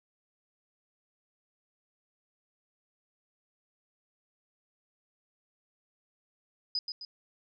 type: tone with echo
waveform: sine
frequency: 4987 Hz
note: D#8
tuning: 3 cents sharp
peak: -28 dBFS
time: 6.75-6.79 s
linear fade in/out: 2 ms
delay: 130 ms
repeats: 2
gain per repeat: -6 dB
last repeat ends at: 7.05 s
effects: none